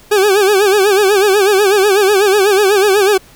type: tone with vibrato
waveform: 40% pulse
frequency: 400 Hz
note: G4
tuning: 35 cents sharp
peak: -7 dBFS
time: 0.11-3.18 s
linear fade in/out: 10 ms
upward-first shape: sine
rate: 8.1 Hz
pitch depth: 110 cents each way
effects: pink hiss -43 dBFS RMS until 3.35 s